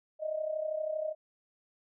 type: tone with amplitude modulation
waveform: sine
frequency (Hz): 622.3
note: D#5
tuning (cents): 0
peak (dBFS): -28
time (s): 0.19-1.15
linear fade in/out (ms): 50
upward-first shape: sine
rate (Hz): 32.6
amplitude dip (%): 70
effects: none